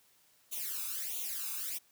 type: noise with flanger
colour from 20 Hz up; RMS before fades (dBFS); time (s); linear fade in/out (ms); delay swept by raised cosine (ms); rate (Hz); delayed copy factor
blue; -38; 0.51-1.79; 20; 0.29 to 0.81; 1.5; +1
effects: white hiss -67 dBFS RMS until 1.91 s + high-pass 60 Hz 12 dB/octave